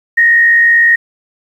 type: tone with frequency modulation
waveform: sine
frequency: 1864.7 Hz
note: A#6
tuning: in tune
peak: -5 dBFS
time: 0.17-0.96 s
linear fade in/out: 10 ms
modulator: 63.7 Hz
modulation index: 0.51
effects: 7-bit